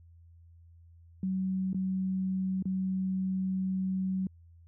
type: tone with dropouts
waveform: sine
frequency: 188.5 Hz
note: F#3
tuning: 32 cents sharp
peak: -28 dBFS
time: 1.23-4.27 s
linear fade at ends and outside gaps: 2 ms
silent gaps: 1.731-1.745 / 2.625-2.655 s
effects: added 84 Hz sine -53 dBFS peak until 4.67 s